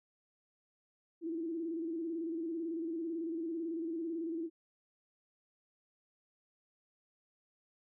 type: tone with vibrato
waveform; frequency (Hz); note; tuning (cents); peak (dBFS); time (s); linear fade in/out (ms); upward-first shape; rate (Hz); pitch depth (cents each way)
sine; 329.6; E4; 0; -35; 1.21-4.5; 50; square; 18; 55
effects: none